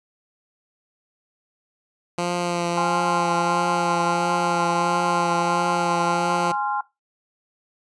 10% pulse tone with vibrato, 174 Hz, F3, 6 cents flat, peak -14 dBFS, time 2.18-6.52 s, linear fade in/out 5 ms, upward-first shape triangle, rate 1.5 Hz, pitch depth 21 cents each way
sine chord, F minor, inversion first, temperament equal with one note detuned, 830.6 / 1046.5 / 1384.1 Hz, Ab5 / C6 / F6, 0 / 0 / -16 cents, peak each -24 / -27 / -28 dBFS, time 2.77-6.81 s, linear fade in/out 5 ms
effects noise-tail reverb RT60 0.2 s tail -18 dB re dry + resampled to 22050 Hz

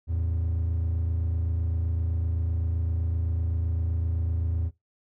triangle tone pair together, 82.2 / 110 Hz, E2 / A2, -4 / 0 cents, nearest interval perfect fourth, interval 504 cents, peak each -22 / -31 dBFS, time 0.07-4.71 s, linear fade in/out 50 ms, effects noise-tail reverb RT60 0.2 s tail -22 dB re dry + tanh soft clip ceiling -17 dBFS

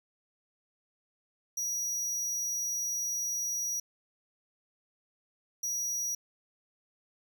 45% pulse tone bursts at uneven times, 5790 Hz, F#8, 38 cents flat, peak -31 dBFS, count 2, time 1.57-3.8 / 5.63-6.15 s, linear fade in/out 5 ms, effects none

